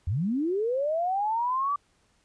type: linear sweep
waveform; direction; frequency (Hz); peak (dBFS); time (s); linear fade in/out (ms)
sine; up; 75.4 to 1171; -24; 0.07-1.76; 5
effects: pink hiss -67 dBFS RMS until 2.24 s + resampled to 22050 Hz